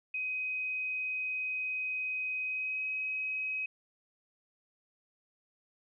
sine tone with pitch glide, 2517 to 2537 Hz, D#7 to D#7, +19 to +33 cents, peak -32 dBFS, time 0.14-3.66 s, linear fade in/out 5 ms, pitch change +14 cents, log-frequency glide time 2.44-2.84 s, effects none

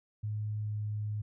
sine tone with pitch glide, 106.2 to 105.53 Hz, G#2 to G#2, +39 to +28 cents, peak -32 dBFS, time 0.23-1.22 s, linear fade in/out 10 ms, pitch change -11 cents, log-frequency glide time 0.63-0.72 s, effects none

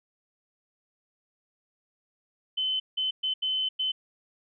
sine tone bursts at uneven times, 3049 Hz, G7, 49 cents flat, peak -25 dBFS, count 5, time 2.57-2.8 / 2.97-3.11 / 3.23-3.34 / 3.42-3.69 / 3.79-3.92 s, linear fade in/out 10 ms, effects none

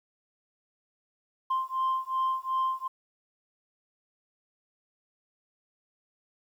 sine beating tone pair, 1046.5 / 1049.2 Hz, C6 / C6, 0 / +4 cents, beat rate 2.7 Hz, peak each -28 dBFS, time 1.5-2.88 s, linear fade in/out 10 ms, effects tanh soft clip ceiling -22 dBFS + 10-bit

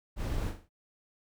brown noise with echo, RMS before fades -33 dBFS, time 0.16-0.53 s, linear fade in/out 50 ms, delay 41 ms, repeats 4, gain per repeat -7 dB, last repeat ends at 0.694 s, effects none

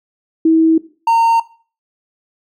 sine / triangle tone pair in turn, 323 / 917.3 Hz, E4 / A#5, -35 / -28 cents, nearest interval octave + tritone, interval 1807 cents, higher second, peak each -7 dBFS, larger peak neither, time 0.45-0.78 / 1.07-1.4 s, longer neither, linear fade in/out 5 ms, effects noise-tail reverb RT60 0.4 s tail -18 dB re dry

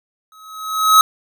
square tone with exponential growth, 1279 Hz, D#6, 47 cents sharp, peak -5 dBFS, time 0.32-1.01 s, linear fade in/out 1 ms, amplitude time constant 150 ms, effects none

